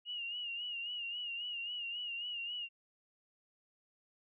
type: tone with vibrato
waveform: sine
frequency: 2851 Hz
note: F7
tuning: 35 cents sharp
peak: -38 dBFS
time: 0.05-2.69 s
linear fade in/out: 50 ms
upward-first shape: sine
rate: 3.7 Hz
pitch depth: 62 cents each way
effects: none